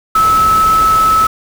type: tone in noise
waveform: sine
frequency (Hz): 1301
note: E6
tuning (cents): -23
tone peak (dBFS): -7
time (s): 0.15-1.27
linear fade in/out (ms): 5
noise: pink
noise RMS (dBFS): -22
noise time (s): 0.15-1.27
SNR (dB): +12
effects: none